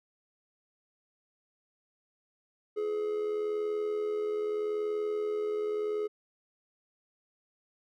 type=tone with amplitude modulation; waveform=triangle; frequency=422 Hz; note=G#4; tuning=28 cents sharp; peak=-25 dBFS; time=2.76-6.08 s; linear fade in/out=20 ms; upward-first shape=sine; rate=80.8 Hz; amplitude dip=50%; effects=none